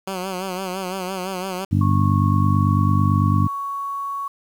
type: tone with vibrato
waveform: 10% pulse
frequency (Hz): 186.8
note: F#3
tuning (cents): +17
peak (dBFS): -17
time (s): 0.07-1.65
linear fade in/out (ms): 5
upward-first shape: sine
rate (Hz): 5.9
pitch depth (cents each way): 67
type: harmonic tone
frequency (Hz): 49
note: G1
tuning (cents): 0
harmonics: 2 / 3 / 4 / 5 / 6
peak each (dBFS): -17 / -21 / -23 / -25 / -27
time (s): 1.71-3.48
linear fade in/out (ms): 20
type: tone with pitch glide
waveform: sine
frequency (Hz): 1100 to 1114.7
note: C#6 to C#6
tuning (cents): -14 to +9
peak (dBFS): -24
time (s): 1.81-4.28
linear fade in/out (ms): 5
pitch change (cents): +23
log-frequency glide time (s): 2.33-2.67
effects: 8-bit